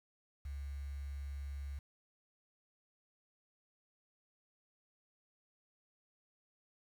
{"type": "tone with quantisation", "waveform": "sine", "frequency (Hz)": 70, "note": "C#2", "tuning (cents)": 18, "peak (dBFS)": -40, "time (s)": [0.45, 1.79], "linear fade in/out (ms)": 5, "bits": 10, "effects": []}